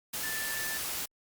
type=tone in noise; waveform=sine; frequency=1760 Hz; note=A6; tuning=in tune; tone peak=-36 dBFS; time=0.23-0.78 s; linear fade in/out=10 ms; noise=white; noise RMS=-35 dBFS; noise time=0.13-1.06 s; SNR=-4 dB; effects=Opus 48 kbps